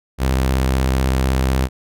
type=tone with vibrato; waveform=sawtooth; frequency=65.4 Hz; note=C2; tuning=in tune; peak=-11 dBFS; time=0.18-1.69 s; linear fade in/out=50 ms; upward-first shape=square; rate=16 Hz; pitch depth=36 cents each way; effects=none